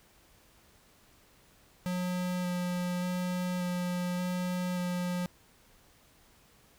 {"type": "tone with vibrato", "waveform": "square", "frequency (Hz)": 179.5, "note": "F3", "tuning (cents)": 48, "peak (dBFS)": -31, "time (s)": [1.86, 5.26], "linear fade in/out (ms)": 0, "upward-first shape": "square", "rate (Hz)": 0.86, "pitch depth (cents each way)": 9, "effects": ["pink hiss -62 dBFS RMS until 6.78 s"]}